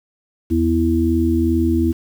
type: harmonic tone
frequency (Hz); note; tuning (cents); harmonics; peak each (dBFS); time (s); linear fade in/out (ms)
82.5; E2; +2; 1 / 3 / 4; -19 / -19 / -17; 0.5-1.93; 20
effects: 7-bit